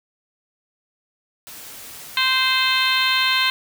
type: noise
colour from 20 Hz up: white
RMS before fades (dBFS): -38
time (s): 1.47-3.5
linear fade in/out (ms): 0
type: harmonic tone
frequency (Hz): 520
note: C5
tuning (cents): -11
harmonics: 2 / 3 / 4 / 5 / 6 / 7 / 8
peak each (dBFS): -24 / -24 / -24 / -24 / -24 / -24 / -24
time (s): 2.17-3.5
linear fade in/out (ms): 2
effects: none